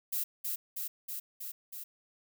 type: noise with echo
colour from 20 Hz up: violet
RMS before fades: -33 dBFS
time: 0.12-0.24 s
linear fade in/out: 10 ms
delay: 320 ms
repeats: 5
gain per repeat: -2 dB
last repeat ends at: 1.84 s
effects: none